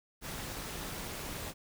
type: noise with amplitude modulation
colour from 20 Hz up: pink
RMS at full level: -38 dBFS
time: 0.21-1.54 s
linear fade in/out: 50 ms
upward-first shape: sine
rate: 228 Hz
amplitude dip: 60%
effects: none